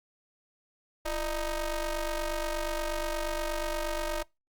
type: ring-modulated tone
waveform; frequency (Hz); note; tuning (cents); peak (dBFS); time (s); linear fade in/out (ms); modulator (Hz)
sawtooth; 315.2; D#4; +23; -23; 1.05-4.23; 10; 291
effects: noise-tail reverb RT60 0.2 s tail -24 dB re dry + Opus 48 kbps